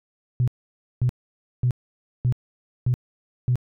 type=tone bursts; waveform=sine; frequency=124.1 Hz; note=B2; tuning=9 cents sharp; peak=-16 dBFS; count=6; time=0.4-3.556 s; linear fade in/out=0 ms; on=76 ms; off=540 ms; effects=tanh soft clip ceiling -12 dBFS